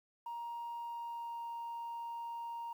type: tone with pitch glide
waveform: sine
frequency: 940 to 934 Hz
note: A#5 to A#5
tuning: +14 to +3 cents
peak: -38 dBFS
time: 0.26-2.73 s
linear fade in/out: 5 ms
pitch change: -11 cents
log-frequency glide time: 0.78-1.47 s
effects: tanh soft clip ceiling -38 dBFS + 11-bit